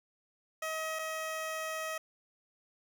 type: tone pair in turn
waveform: 15% pulse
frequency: 635 / 635 Hz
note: D#5 / D#5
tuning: +35 / +35 cents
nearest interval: unison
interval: 0 cents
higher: neither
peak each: -28 / -29 dBFS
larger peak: first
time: 0.62-0.99 / 0.99-1.98 s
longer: second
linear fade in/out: 5 ms
effects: none